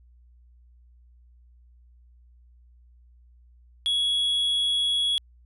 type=tone; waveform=triangle; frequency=3349 Hz; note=G#7; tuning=14 cents sharp; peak=-20 dBFS; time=3.86-5.18 s; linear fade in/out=0 ms; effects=added 60 Hz sine -52 dBFS peak until 5.45 s + resampled to 32000 Hz